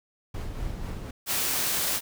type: noise with tremolo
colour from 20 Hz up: brown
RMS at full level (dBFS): -32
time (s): 0.34-1.11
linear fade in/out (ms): 5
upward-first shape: sine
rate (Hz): 4.1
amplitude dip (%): 35
type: noise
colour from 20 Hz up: white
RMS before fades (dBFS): -27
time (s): 1.26-2.01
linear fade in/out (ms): 50
effects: none